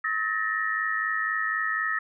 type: tone cluster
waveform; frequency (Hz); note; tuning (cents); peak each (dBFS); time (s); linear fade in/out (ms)
sine; 1285 / 1778 / 1882; E6 / A6 / A#6; -45 / +18 / +16; -29; 0.04-1.99; 5
effects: none